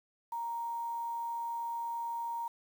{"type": "tone with quantisation", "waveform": "sine", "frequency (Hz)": 932.3, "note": "A#5", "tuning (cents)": 0, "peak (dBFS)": -34, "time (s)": [0.32, 2.48], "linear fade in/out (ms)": 5, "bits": 9, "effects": []}